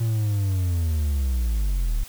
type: linear sweep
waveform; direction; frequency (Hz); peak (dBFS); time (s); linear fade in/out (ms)
triangle; down; 115.9 to 34.65; -18; 0-2.04; 10
effects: white hiss -44 dBFS RMS until 2.08 s